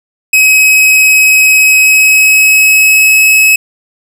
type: tone with pitch glide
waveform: 45% pulse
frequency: 2547 to 2572 Hz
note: D#7 to E7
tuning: +40 to -43 cents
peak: -3 dBFS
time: 0.33-3.56 s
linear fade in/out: 5 ms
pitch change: +17 cents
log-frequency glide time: 1.6-3.17 s
effects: none